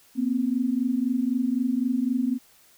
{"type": "tone pair together", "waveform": "sine", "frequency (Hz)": [237.7, 261.6], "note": ["A#3", "C4"], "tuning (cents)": [34, 0], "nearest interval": "major second", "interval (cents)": 166, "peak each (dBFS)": [-25, -24], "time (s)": [0.15, 2.39], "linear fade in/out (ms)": 50, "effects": ["white hiss -57 dBFS RMS until 2.77 s"]}